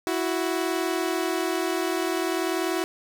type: tone pair together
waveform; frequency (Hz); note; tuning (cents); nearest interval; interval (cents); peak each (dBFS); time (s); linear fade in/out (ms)
sawtooth; 329.6 / 370; E4 / F#4; 0 / 0; major second; 200; -23; 0.07-2.84; 0
effects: none